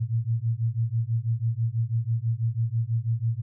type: beating tone pair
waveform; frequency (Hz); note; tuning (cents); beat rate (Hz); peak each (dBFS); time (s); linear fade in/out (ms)
sine; 111.8 / 117.9; A2 / A#2; +28 / +20; 6.1; -26; 0-3.42; 20
effects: none